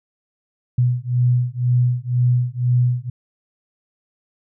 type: beating tone pair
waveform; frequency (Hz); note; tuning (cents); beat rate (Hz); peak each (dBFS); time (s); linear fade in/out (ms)
sine; 122.5 / 124.5; B2 / B2; -14 / +14; 2; -18; 0.78-3.1; 5
effects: none